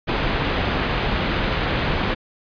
pink low-pass noise, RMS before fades -22 dBFS, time 0.07-2.15 s, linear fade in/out 20 ms, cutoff 3600 Hz, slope 24 dB/octave, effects resampled to 11025 Hz

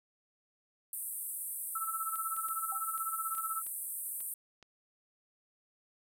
pink band-pass noise, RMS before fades -40 dBFS, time 0.93-4.34 s, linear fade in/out 2 ms, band 8400 to 15000 Hz, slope 96 dB/octave
sine tone with tremolo, 1318.5 Hz, E6, in tune, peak -32 dBFS, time 1.75-3.62 s, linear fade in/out 5 ms, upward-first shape sine, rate 16 Hz, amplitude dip 80%
clicks, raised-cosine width 0.2 ms, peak -37 dBFS, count 9, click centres 2.157 / 2.365 / 2.486 / 2.978 / 3.351 / 3.382 / 3.666 / 4.205 / 4.627 s
sine tone with exponential decay, 784 Hz, G5, in tune, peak -40 dBFS, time 2.72-2.86 s, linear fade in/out 2 ms, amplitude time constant 29 ms
effects none

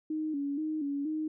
sine tone with vibrato, 296.4 Hz, D4, 16 cents sharp, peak -30 dBFS, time 0.1-1.28 s, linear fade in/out 5 ms, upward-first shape square, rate 2.1 Hz, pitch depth 82 cents each way, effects none

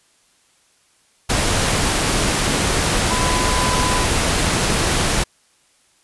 sine tone in noise, 1003 Hz, B5, 26 cents sharp, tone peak -22 dBFS, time 3.1-4.05 s, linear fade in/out 10 ms, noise pink, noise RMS -18 dBFS, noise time 1.29-5.24 s, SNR -7 dB, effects white hiss -58 dBFS RMS until 6.03 s + resampled to 24000 Hz

